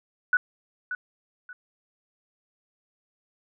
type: tone with echo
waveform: sine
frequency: 1480 Hz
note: F#6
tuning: in tune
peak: -17 dBFS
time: 0.33-0.37 s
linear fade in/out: 2 ms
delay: 580 ms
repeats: 2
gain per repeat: -11 dB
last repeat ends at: 1.53 s
effects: none